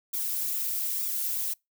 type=noise with flanger; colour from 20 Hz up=violet; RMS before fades=-30 dBFS; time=0.13-1.54 s; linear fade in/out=10 ms; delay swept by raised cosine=0.83 to 5.23 ms; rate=1.1 Hz; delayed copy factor=+0.75; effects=noise-tail reverb RT60 0.2 s tail -26 dB re dry